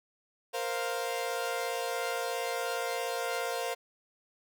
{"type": "chord", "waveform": "sawtooth", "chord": "Bb suspended second", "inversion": "none", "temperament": "equal", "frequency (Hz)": [466.2, 523.3, 698.5], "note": ["Bb4", "C5", "F5"], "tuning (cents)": [0, 0, 0], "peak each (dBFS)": -32, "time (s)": [0.53, 3.75], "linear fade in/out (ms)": 20, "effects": []}